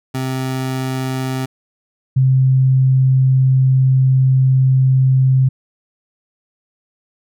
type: tone pair in turn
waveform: 25% pulse / sine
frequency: 130.81 / 131.31 Hz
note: C3 / C3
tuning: 0 / +7 cents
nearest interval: unison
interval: 7 cents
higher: second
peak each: -15 / -9 dBFS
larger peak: second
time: 0.14-1.46 / 2.16-5.49 s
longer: second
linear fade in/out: 10 ms
effects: none